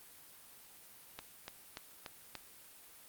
click train, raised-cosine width 0.2 ms, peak -25 dBFS, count 5, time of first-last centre 1.19-2.353 s, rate 3.44 Hz, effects white hiss -57 dBFS RMS until 3.08 s + Opus 32 kbps

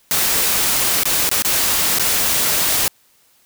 white noise with dropouts, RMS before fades -17 dBFS, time 0.11-2.88 s, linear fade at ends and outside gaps 0 ms, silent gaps 1.034-1.055 / 1.291-1.314 / 1.422-1.448 / 1.986-1.996 s, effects white hiss -56 dBFS RMS until 3.45 s

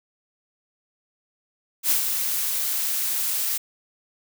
blue noise with ADSR envelope, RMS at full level -19 dBFS, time 1.83-3.58 s, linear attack 70 ms, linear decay 110 ms, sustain -6 dB, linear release 10 ms, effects none

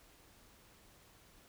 silence, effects pink hiss -63 dBFS RMS until 1.48 s

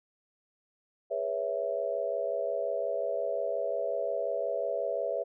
sine chord, C# minor seventh, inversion second, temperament equal with one note detuned, 415.3 / 493.9 / 559.5 / 659.3 Hz, G#4 / B4 / C#5 / E5, 0 / 0 / +16 / 0 cents, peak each -38 / -35 / -33 / -33 dBFS, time 1.1-5.24 s, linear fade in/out 20 ms, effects none

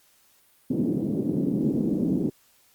pink band-pass noise, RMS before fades -25 dBFS, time 0.7-2.3 s, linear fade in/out 10 ms, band 180 to 330 Hz, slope 24 dB/octave, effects white hiss -61 dBFS RMS until 2.74 s + Opus 48 kbps

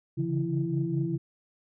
sine tone cluster, 138.3 / 143.2 / 168 / 333 Hz, C#3 / D3 / E3 / E4, -4 / -43 / +33 / +18 cents, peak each -31 dBFS, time 0.17-1.18 s, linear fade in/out 20 ms, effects tanh soft clip ceiling -15 dBFS

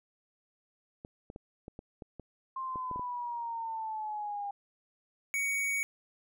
clicks, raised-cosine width 2 ms, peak -30 dBFS, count 11, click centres 1.049 / 1.301 / 1.361 / 1.681 / 1.791 / 2.022 / 2.197 / 2.758 / 2.913 / 2.96 / 2.995 s
sine exponential sweep, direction down, 1060 to 803 Hz, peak -34 dBFS, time 2.56-4.51 s, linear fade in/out 5 ms
square tone, 2242 Hz, C#7, 19 cents sharp, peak -30 dBFS, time 5.34-5.83 s, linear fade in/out 0 ms
effects none

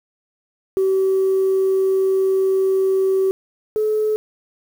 sine tone pair in turn, 382.7 / 429.6 Hz, G4 / A4, -42 / -41 cents, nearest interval major second, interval 201 cents, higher second, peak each -13 / -15 dBFS, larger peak first, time 0.77-3.31 / 3.76-4.16 s, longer first, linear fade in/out 0 ms, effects tanh soft clip ceiling -11 dBFS + 7-bit

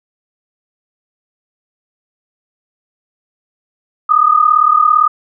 sine tone pair together, 1212.3 / 1250 Hz, D#6 / D#6, -45 / +8 cents, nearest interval minor second, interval 53 cents, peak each -10 dBFS, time 4.09-5.08 s, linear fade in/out 10 ms, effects none

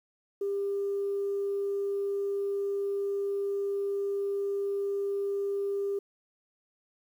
sine tone, 399.1 Hz, G4, 31 cents sharp, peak -27 dBFS, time 0.41-5.99 s, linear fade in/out 5 ms, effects tanh soft clip ceiling -23 dBFS + 10-bit

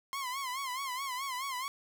sawtooth tone with vibrato, 1052 Hz, C6, 9 cents sharp, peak -31 dBFS, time 0.13-1.68 s, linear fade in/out 0 ms, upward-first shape sine, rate 4.7 Hz, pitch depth 110 cents each way, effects 10-bit

